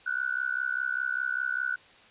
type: tone with amplitude modulation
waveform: sine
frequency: 1480 Hz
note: F#6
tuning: in tune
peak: -23 dBFS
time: 0.06-1.76 s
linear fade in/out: 10 ms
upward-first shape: sine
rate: 65 Hz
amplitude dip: 95%
effects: white hiss -55 dBFS RMS until 2.1 s + resampled to 8000 Hz